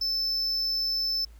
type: tone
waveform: triangle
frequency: 5274 Hz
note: E8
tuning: in tune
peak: -24 dBFS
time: 0.01-1.25 s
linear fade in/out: 5 ms
effects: added 55 Hz sine -46 dBFS peak until 1.39 s + pink hiss -62 dBFS RMS until 1.39 s